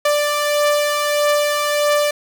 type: beating tone pair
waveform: sawtooth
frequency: 587.3 / 588.9 Hz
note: D5 / D5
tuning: 0 / +5 cents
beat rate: 1.6 Hz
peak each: -19 / -12 dBFS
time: 0.05-2.11 s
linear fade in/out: 5 ms
effects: none